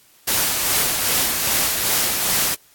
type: noise with tremolo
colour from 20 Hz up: white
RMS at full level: -18 dBFS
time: 0.27-2.55 s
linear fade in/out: 10 ms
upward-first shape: sine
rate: 2.5 Hz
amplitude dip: 35%
effects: white hiss -53 dBFS RMS until 2.74 s + AAC 64 kbps